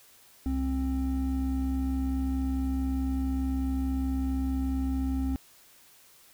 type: tone pair together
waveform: triangle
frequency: 66.7 / 264.8 Hz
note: C2 / C4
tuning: +34 / +21 cents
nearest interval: 2 octaves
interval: 2387 cents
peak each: -27 / -27 dBFS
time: 0.46-5.36 s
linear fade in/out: 0 ms
effects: white hiss -57 dBFS RMS until 6.33 s